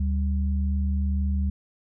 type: tone pair together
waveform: sine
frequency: 73.2 / 195.42 Hz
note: D2 / G3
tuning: -5 / -5 cents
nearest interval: octave + perfect fourth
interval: 1700 cents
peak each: -22 / -30 dBFS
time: 0-1.5 s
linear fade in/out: 5 ms
effects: none